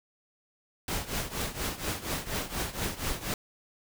pink noise with tremolo, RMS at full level -30 dBFS, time 0.88-3.34 s, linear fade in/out 2 ms, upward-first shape triangle, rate 4.2 Hz, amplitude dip 85%, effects none

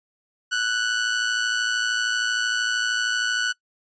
sawtooth tone with amplitude modulation, 1482 Hz, F#6, 2 cents sharp, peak -15 dBFS, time 0.51-3.53 s, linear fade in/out 20 ms, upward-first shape sine, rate 113 Hz, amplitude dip 55%, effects noise-tail reverb RT60 0.1 s tail -23 dB re dry + resampled to 16000 Hz

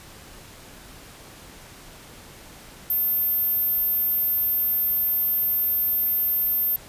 sine tone, 13290 Hz, G#9, in tune, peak -19 dBFS, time 2.9-6.76 s, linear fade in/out 2 ms, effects pink hiss -45 dBFS RMS until 6.88 s + resampled to 32000 Hz

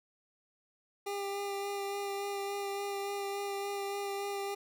25% pulse tone with vibrato, 400 Hz, G4, 35 cents sharp, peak -31 dBFS, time 1.06-4.55 s, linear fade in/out 10 ms, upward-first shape sine, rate 3.5 Hz, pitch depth 15 cents each way, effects none

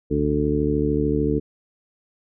harmonic tone with a mistuned harmonic, 73.42 Hz, D2, in tune, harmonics 1 / 2 / 3 / 4 / 5 / 6, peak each -27 / -26 / -28 / -23 / -28 / -24 dBFS, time 0.1-1.4 s, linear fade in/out 20 ms, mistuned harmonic 1, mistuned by -140 cents, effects none

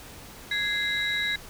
sine tone cluster, 1662 / 2076 / 3869 Hz, G#6 / C7 / B7, +1 / -14 / -36 cents, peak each -28 dBFS, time 0.51-1.36 s, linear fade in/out 5 ms, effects tanh soft clip ceiling -19 dBFS + pink hiss -45 dBFS RMS until 1.49 s

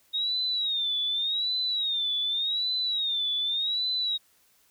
sine tone with vibrato, 3729 Hz, A#7, in tune, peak -25 dBFS, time 0.13-4.18 s, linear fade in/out 20 ms, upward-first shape sine, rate 0.86 Hz, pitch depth 130 cents each way, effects white hiss -64 dBFS RMS until 4.7 s

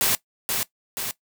white noise with echo, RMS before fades -21 dBFS, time 0.01-0.15 s, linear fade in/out 0 ms, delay 480 ms, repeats 2, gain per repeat -4 dB, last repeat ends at 1.11 s, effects noise-tail reverb RT60 0.1 s tail -18 dB re dry

